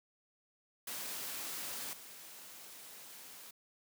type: noise with level steps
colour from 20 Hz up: white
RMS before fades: -42 / -52 dBFS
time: 0.87-3.51 s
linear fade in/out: 5 ms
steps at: 1.93 s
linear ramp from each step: 2 ms
effects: high-pass 150 Hz 12 dB/octave